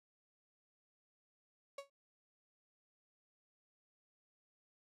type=tone with exponential decay; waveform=35% pulse; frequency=557 Hz; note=C#5; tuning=8 cents sharp; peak=-39 dBFS; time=1.78-1.9 s; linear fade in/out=5 ms; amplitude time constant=24 ms; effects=low-pass 9000 Hz 12 dB/octave + MP3 96 kbps